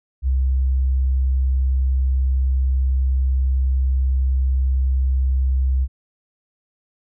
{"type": "tone", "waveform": "sine", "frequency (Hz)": 65.41, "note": "C2", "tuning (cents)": 0, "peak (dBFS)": -15, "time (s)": [0.22, 5.88], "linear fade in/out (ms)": 50, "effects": []}